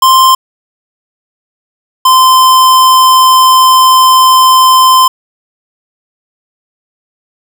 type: tone pair in turn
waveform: square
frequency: 1046.5 / 1034.5 Hz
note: C6 / C6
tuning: 0 / -20 cents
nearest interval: unison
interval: 20 cents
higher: first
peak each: -3 dBFS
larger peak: neither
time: 0.02-0.35 / 2.05-5.08 s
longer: second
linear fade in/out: 5 ms
effects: none